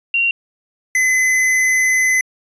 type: tone pair in turn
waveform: sine / square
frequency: 2756 / 2031 Hz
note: F7 / B6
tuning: -24 / +48 cents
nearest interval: perfect fourth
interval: 528 cents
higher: first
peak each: -13 dBFS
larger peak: neither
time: 0.14-0.31 / 0.95-2.21 s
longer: second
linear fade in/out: 2 ms
effects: resampled to 22050 Hz